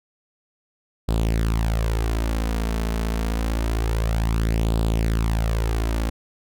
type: tone with flanger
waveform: sawtooth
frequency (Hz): 55.6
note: A1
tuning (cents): +19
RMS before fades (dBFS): -22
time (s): 1.08-6.1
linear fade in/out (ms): 10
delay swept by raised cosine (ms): 0.24 to 4.64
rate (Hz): 0.27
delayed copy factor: +0.6
effects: none